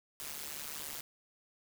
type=noise with amplitude modulation; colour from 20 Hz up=white; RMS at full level=-39 dBFS; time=0.2-1.01 s; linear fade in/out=0 ms; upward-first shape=sine; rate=147 Hz; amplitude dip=90%; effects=none